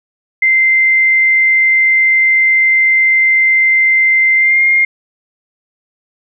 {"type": "tone with pitch glide", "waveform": "sine", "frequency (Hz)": [2082, 2123], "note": ["C7", "C7"], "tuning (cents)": [-9, 25], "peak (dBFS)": -7, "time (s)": [0.42, 4.85], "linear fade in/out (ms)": 5, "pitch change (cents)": 34, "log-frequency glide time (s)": [4.36, 4.62], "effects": []}